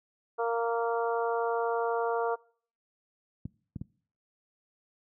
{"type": "harmonic tone", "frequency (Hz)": 231.9, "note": "A#3", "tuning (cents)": -9, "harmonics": [2, 3, 4, 5, 6], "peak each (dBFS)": [-29, -33, -35, -37, -39], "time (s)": [0.38, 2.36], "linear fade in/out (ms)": 20}
{"type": "clicks", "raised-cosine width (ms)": 5, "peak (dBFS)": -22, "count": 3, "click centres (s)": [3.455, 3.761, 3.814]}
{"effects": ["noise-tail reverb RT60 0.5 s tail -23 dB re dry", "high-pass 100 Hz 12 dB/octave"]}